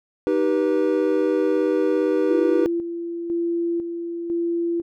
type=chord; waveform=triangle; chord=Eb augmented; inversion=none; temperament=just; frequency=311.1 / 388.9 / 486.1 Hz; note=Eb4 / G4 / B4; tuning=0 / -14 / -28 cents; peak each=-20 dBFS; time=0.27-2.66 s; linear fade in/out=0 ms
type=tone with tremolo; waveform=sine; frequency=340 Hz; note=F4; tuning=46 cents flat; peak=-20 dBFS; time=2.3-4.82 s; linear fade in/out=10 ms; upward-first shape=square; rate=1 Hz; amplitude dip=50%
effects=none